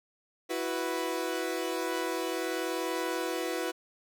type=chord; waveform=sawtooth; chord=E suspended second; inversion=none; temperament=equal; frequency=329.6 / 370 / 493.9 Hz; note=E4 / F#4 / B4; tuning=0 / 0 / 0 cents; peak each=-31 dBFS; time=0.49-3.72 s; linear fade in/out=20 ms; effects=none